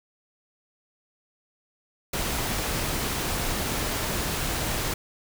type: noise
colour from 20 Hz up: pink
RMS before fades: -28 dBFS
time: 2.13-4.94 s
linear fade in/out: 5 ms
effects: none